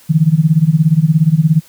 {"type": "tone with tremolo", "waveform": "sine", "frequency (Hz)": 158.3, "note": "D#3", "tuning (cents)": 30, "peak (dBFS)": -4, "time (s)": [0.09, 1.61], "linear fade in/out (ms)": 20, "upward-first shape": "sine", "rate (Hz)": 17, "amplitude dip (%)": 90, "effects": ["white hiss -45 dBFS RMS until 1.68 s"]}